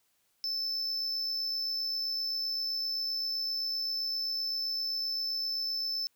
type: tone with amplitude modulation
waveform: triangle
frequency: 5274 Hz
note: E8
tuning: in tune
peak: -28 dBFS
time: 0.44-6.07 s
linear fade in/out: 0 ms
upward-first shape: sine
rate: 67.7 Hz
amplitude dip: 30%
effects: white hiss -73 dBFS RMS until 6.15 s